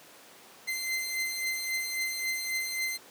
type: beating tone pair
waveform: sawtooth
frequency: 2071 / 2074.7 Hz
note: C7 / C7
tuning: -18 / -15 cents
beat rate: 3.7 Hz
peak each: -33 / -28 dBFS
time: 0.67-2.98 s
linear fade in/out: 20 ms
effects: pink hiss -52 dBFS RMS until 3.1 s + high-pass 300 Hz 12 dB/octave